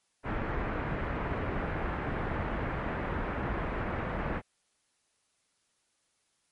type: low-pass noise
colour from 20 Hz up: pink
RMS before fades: -33 dBFS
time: 0.23-4.42 s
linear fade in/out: 50 ms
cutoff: 2000 Hz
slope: 24 dB/octave
effects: white hiss -74 dBFS RMS until 6.51 s + MP3 48 kbps